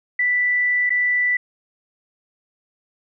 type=tone with dropouts; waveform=sine; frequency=1975.5 Hz; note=B6; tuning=in tune; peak=-16 dBFS; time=0.19-1.37 s; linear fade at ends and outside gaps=5 ms; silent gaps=0.895-0.903 s; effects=none